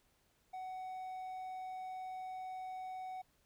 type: tone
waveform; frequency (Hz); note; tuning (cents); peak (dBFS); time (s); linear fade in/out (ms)
triangle; 747; F#5; +16; -40; 0.53-3.22; 10
effects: pink hiss -74 dBFS RMS until 3.45 s

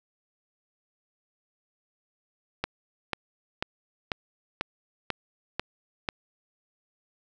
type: click train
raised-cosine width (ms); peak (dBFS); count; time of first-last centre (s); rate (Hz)
0.3; -11; 8; 2.64-6.088; 2.03
effects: none

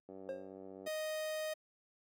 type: click train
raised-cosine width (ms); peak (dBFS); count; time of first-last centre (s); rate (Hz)
2; -34; 76; 0.09-0.873; 95.8
type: tone with exponential decay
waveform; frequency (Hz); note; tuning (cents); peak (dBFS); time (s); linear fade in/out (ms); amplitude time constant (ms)
triangle; 535; C5; +38; -33; 0.29-0.58; 0; 62
type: tone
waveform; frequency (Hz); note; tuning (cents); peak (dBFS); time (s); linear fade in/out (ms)
45% pulse; 622.3; D#5; 0; -37; 0.86-1.54; 10
effects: added 50 Hz sine -70 dBFS peak until 2.02 s + high-pass 300 Hz 12 dB/octave

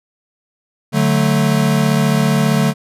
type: chord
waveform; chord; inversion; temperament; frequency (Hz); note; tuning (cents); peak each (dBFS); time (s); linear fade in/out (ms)
square; D major; none; equal; 146.83 / 185 / 220; D3 / F#3 / A3; 0 / 0 / 0; -16 / -19 / -17; 0.92-2.74; 50
effects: resampled to 32000 Hz

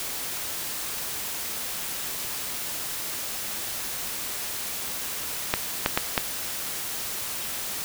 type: clicks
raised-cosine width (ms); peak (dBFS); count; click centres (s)
0.3; -4; 4; 5.539 / 5.861 / 5.975 / 6.178
effects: white hiss -32 dBFS RMS until 7.84 s

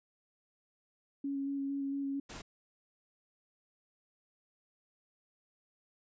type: tone with vibrato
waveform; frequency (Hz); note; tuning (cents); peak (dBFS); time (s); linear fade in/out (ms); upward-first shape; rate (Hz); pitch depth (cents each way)
sine; 277.2; C#4; 0; -33; 1.24-2.2; 5; square; 4.4; 11
type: noise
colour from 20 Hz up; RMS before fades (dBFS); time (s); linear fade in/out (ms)
pink; -46; 2.29-2.42; 10
effects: resampled to 16000 Hz

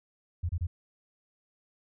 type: tone bursts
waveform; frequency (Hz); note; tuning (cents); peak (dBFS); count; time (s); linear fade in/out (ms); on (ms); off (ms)
sine; 86; F2; -26; -27; 3; 0.43-0.67; 10; 62; 27
effects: none

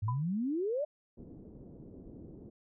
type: exponential sweep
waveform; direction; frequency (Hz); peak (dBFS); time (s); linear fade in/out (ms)
sine; up; 98.7 to 622.3; -30; 0.02-0.85; 10
type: tone with exponential decay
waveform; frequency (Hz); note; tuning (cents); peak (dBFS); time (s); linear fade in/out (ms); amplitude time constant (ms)
sine; 998; B5; +18; -31; 0.08-0.23; 5; 31
type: low-pass noise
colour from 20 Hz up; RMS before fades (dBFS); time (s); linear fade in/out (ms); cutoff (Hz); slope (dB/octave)
white; -50; 1.17-2.5; 10; 370; 24
effects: none

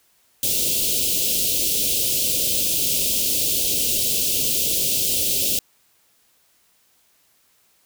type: band-stop noise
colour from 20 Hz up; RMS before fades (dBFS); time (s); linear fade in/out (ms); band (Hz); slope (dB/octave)
white; -21; 0.43-5.59; 2; 590 to 2700; 48
effects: white hiss -61 dBFS RMS until 7.85 s

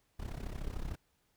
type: noise with amplitude modulation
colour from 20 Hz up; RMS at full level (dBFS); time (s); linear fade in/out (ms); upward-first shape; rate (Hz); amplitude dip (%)
brown; -36; 0.19-0.96; 10; sine; 33.4; 80
effects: pink hiss -75 dBFS RMS until 1.36 s

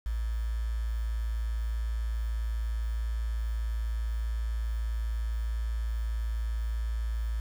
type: tone with quantisation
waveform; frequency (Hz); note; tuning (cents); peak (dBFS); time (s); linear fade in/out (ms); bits
sine; 56.2; A1; +37; -28; 0.06-7.4; 0; 8
effects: none

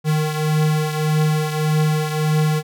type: beating tone pair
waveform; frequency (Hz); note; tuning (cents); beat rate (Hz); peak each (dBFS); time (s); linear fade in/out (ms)
square; 153.6 / 155.3; D#3 / D#3; -22 / -3; 1.7; -18 / -24; 0.04-2.63; 50
effects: none

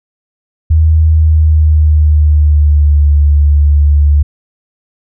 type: tone with pitch glide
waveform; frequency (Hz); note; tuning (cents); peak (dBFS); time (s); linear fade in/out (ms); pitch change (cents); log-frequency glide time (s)
sine; 79.1 to 72.96; D#2 to D2; +29 to -11; -4; 0.7-4.23; 10; -140; 1.09-3.06
effects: none

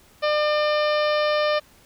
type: harmonic tone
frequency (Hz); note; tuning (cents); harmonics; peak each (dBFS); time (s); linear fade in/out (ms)
600; D5; +37; 1 / 2 / 3 / 4 / 5 / 6 / 7 / 8 / 9; -20 / -26 / -30 / -32 / -34 / -36 / -37 / -38 / -39; 0.22-1.6; 20
effects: pink hiss -54 dBFS RMS until 1.85 s

